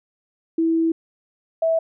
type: tone pair in turn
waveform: sine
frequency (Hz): 327.4 / 652.9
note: E4 / E5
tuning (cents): -12 / -17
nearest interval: octave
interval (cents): 1195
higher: second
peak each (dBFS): -16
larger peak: neither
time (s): 0.58-0.92 / 1.62-1.79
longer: first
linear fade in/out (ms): 5
effects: none